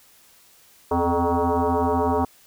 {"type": "tone with frequency modulation", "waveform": "sine", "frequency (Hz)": 254, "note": "B3", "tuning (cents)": 49, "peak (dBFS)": -18, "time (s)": [0.91, 2.25], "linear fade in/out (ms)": 5, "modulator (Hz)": 172, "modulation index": 4.8, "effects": ["white hiss -54 dBFS RMS until 2.46 s"]}